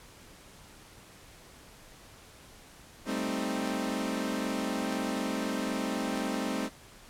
sawtooth chord, A half-diminished seventh, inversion third, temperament equal, 196 / 220 / 261.6 / 311.1 Hz, G3 / A3 / C4 / Eb4, 0 / 0 / 0 / 0 cents, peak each -33 / -32 / -30 / -33 dBFS, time 3.05-6.7 s, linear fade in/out 50 ms, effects pink hiss -53 dBFS RMS until 7.09 s + low-pass 12000 Hz 12 dB/octave

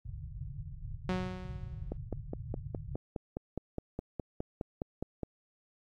white low-pass noise, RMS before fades -42 dBFS, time 0.05-2.96 s, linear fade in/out 5 ms, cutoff 150 Hz, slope 96 dB/octave
sawtooth tone with exponential decay, 183.9 Hz, F#3, 10 cents flat, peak -25 dBFS, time 1.09-1.97 s, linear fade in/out 2 ms, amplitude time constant 190 ms
click train, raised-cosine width 2 ms, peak -22 dBFS, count 17, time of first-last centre 1.92-5.233 s, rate 4.83 Hz
effects low-pass 4000 Hz 12 dB/octave + AAC 64 kbps

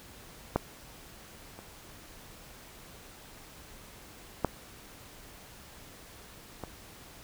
clicks, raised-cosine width 1 ms, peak -11 / -30 / -11 / -23 dBFS, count 4, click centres 0.56 / 1.59 / 4.447 / 6.637 s, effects pink hiss -51 dBFS RMS until 7.23 s

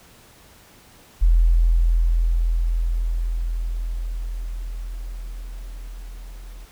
sine tone with level ramp, 41.85 Hz, E1, 27 cents sharp, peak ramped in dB -11 to -35 dBFS, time 1.21-6.66 s, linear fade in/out 20 ms, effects pink hiss -50 dBFS RMS until 6.71 s

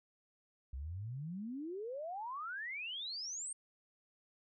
sine exponential sweep, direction up, 61.74 to 8870 Hz, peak -40 dBFS, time 0.73-3.53 s, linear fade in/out 5 ms, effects none

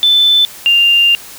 sine tone pair in turn, 3520 / 2794 Hz, A7 / F7, 0 / 0 cents, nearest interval major third, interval 400 cents, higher first, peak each -6 dBFS, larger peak neither, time 0.03-0.45 / 0.66-1.15 s, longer second, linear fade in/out 0 ms, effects white hiss -33 dBFS RMS until 1.38 s

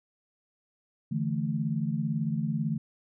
sine chord, D suspended second, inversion none, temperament equal, 146.83 / 164.81 / 220 Hz, D3 / E3 / A3, 0 / 0 / 0 cents, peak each -31 dBFS, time 1.11-2.78 s, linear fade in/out 10 ms, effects none

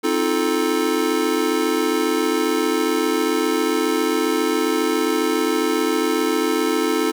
square chord, F dominant seventh, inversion second, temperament just, 261.9 / 314.3 / 349.2 / 436.5 Hz, C4 / Eb4 / F4 / A4, +2 / +18 / 0 / -14 cents, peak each -26 / -23 / -25 / -23 dBFS, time 0.03-7.12 s, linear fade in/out 20 ms, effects none

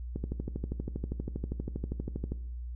click train, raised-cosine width 3 ms, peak -21 dBFS, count 28, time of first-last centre 0.16-2.32 s, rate 12.5 Hz, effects noise-tail reverb RT60 0.7 s tail -17 dB re dry + added 60 Hz sine -36 dBFS peak until 2.75 s

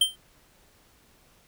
square tone with exponential decay, 3136 Hz, G7, in tune, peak -15 dBFS, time 0.01-0.16 s, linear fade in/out 5 ms, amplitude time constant 32 ms, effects pink hiss -60 dBFS RMS until 1.47 s

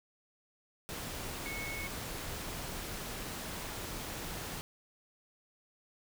sine tone in noise, 2200 Hz, C#7, 14 cents flat, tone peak -40 dBFS, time 1.46-1.87 s, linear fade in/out 0 ms, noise pink, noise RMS -41 dBFS, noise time 0.89-4.61 s, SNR -2 dB, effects none

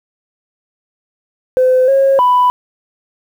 sine tone with pitch steps, 512 / 543 / 992 Hz, C5 / C#5 / B5, -38 / -36 / +7 cents, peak -6 dBFS, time 1.57-2.5 s, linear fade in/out 0 ms, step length 310 ms, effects tanh soft clip ceiling -4 dBFS + 7-bit

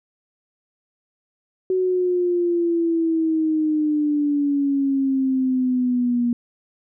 sine exponential sweep, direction down, 374.1 to 238.2 Hz, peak -17 dBFS, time 1.7-6.33 s, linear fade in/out 2 ms, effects none

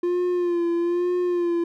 triangle tone with vibrato, 349.2 Hz, F4, in tune, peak -18 dBFS, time 0.03-1.64 s, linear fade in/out 5 ms, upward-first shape sine, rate 1.1 Hz, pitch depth 43 cents each way, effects none

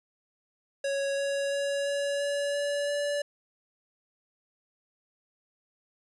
square tone with pitch steps, 554.4 / 558.3 / 562.1 / 566 / 570 / 574 / 577.9 Hz, C#5 / C#5 / C#5 / C#5 / C#5 / D5 / D5, 0 / +12 / +24 / +36 / +48 / -40 / -28 cents, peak -28 dBFS, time 0.84-3.22 s, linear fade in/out 5 ms, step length 340 ms, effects resampled to 24000 Hz

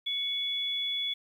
sine tone pair together, 2217 / 3416 Hz, C#7 / G#7, 0 / +48 cents, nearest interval perfect fifth, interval 748 cents, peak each -39 / -29 dBFS, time 0.06-1.14 s, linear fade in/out 10 ms, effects 10-bit

